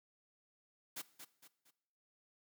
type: noise with echo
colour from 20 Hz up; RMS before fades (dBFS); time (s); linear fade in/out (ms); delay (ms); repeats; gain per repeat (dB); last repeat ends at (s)
white; -44; 0.96-1.02; 10; 230; 3; -8; 1.71
effects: noise-tail reverb RT60 0.8 s tail -18 dB re dry + high-pass 150 Hz 12 dB/octave